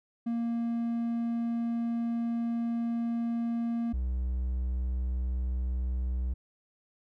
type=tone pair in turn; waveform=triangle; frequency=233.1 / 62.71 Hz; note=A#3 / B1; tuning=0 / +27 cents; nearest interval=octave + major seventh; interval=2273 cents; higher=first; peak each=-26 dBFS; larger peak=neither; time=0.26-3.93 / 3.93-6.34 s; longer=first; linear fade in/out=10 ms; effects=none